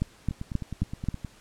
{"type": "two click trains", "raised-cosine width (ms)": 5, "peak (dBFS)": [-21, -13], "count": [10, 5], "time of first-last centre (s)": [[0.31, 1.248], [0.02, 1.087]], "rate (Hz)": [9.6, 3.75], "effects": ["pink hiss -55 dBFS RMS until 1.4 s", "low-pass 10000 Hz 12 dB/octave"]}